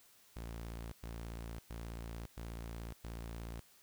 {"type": "tone bursts", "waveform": "sawtooth", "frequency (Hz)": 57, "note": "A#1", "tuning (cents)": -38, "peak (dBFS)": -39, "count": 5, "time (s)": [0.36, 3.6], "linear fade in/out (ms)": 5, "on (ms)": 560, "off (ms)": 110, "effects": ["white hiss -65 dBFS RMS until 3.82 s"]}